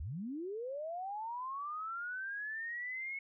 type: linear sweep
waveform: sine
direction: up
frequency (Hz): 58.27 to 2200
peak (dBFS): -38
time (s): 0-3.19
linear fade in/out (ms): 5
effects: none